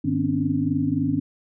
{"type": "tone cluster", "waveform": "sine", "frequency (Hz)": [101.5, 153.5, 244.8, 263.9, 287.5], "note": ["G#2", "D#3", "B3", "C4", "D4"], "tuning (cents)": [-39, -23, -15, 15, -37], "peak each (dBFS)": [-30, -27, -30, -24, -25], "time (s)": [0.04, 1.2], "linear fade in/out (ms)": 10, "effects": []}